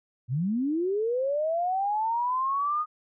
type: linear sweep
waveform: sine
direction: up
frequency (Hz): 112.2 to 1244.5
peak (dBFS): -24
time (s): 0.28-2.86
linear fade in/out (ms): 50
effects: none